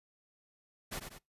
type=noise with echo; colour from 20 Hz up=pink; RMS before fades=-39 dBFS; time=0.91-1 s; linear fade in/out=20 ms; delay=95 ms; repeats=2; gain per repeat=-6 dB; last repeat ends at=1.19 s; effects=noise-tail reverb RT60 0.2 s tail -24 dB re dry + resampled to 32000 Hz